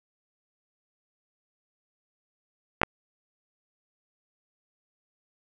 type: clicks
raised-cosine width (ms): 0.5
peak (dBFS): -4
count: 2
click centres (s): 2.816 / 2.833
effects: none